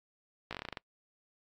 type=slowing click train; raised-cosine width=0.3 ms; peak=-22 dBFS; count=10; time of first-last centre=0.51-0.772 s; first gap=17 ms; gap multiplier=1.13; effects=noise-tail reverb RT60 0.1 s tail -25 dB re dry + AAC 64 kbps